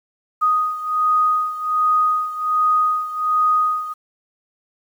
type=beating tone pair; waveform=sine; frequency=1244.5 / 1245.8 Hz; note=D#6 / D#6; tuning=0 / +2 cents; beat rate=1.3 Hz; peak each=-17 / -21 dBFS; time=0.41-3.94 s; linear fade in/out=20 ms; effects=8-bit